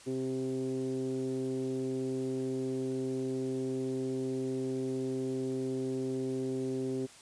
10% pulse tone with low-pass filter, 130.81 Hz, C3, in tune, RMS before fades -34 dBFS, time 0.06-7.07 s, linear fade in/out 20 ms, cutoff 340 Hz, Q 7.6, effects white hiss -54 dBFS RMS until 7.21 s + resampled to 22050 Hz

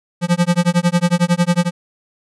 square tone with tremolo, 174.61 Hz, F3, in tune, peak -10 dBFS, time 0.21-1.71 s, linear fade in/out 50 ms, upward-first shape sine, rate 11 Hz, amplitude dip 100%, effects resampled to 24000 Hz

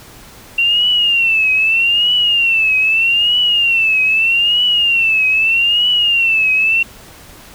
sine tone with vibrato, 2738 Hz, F7, 35 cents flat, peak -10 dBFS, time 0.58-6.83 s, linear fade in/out 5 ms, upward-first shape triangle, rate 0.8 Hz, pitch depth 140 cents each way, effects pink hiss -39 dBFS RMS until 7.54 s

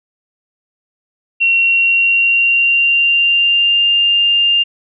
sine tone with pitch glide, 2734 to 2801 Hz, F7 to F7, -37 to +4 cents, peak -9 dBFS, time 1.4-4.64 s, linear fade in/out 20 ms, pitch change +41 cents, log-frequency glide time 1.55-3.83 s, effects none

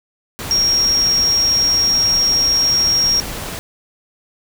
sine tone in noise, 5588 Hz, F8, in tune, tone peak -12 dBFS, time 0.51-3.2 s, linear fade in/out 0 ms, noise pink, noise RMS -27 dBFS, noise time 0.39-3.59 s, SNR +12 dB, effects none

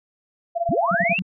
sine tone with tremolo, 682 Hz, F5, 41 cents flat, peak -17 dBFS, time 0.55-1.16 s, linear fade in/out 20 ms, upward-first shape sine, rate 18 Hz, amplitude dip 90%
sine linear sweep, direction up, 98 to 2794 Hz, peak -20 dBFS, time 0.69-1.19 s, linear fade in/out 0 ms
sine tone bursts, 185 Hz, F#3, in tune, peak -23 dBFS, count 4, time 0.91-1.222 s, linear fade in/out 5 ms, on 39 ms, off 52 ms
effects none

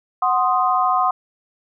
sine chord, C diminished, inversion second, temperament equal, 740 / 1046.5 / 1244.5 Hz, Gb5 / C6 / Eb6, 0 / 0 / 0 cents, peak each -19 / -19 / -20 dBFS, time 0.22-1.11 s, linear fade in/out 5 ms, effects none

